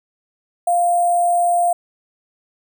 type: tone with sample-and-hold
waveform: sine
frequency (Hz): 698.5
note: F5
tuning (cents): 0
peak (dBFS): -13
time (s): 0.67-1.73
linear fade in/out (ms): 5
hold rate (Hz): 8820
effects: none